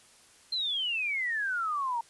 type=exponential sweep; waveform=sine; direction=down; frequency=4186 to 907 Hz; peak=-28 dBFS; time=0.52-2.01 s; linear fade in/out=5 ms; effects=white hiss -58 dBFS RMS until 2.09 s + resampled to 24000 Hz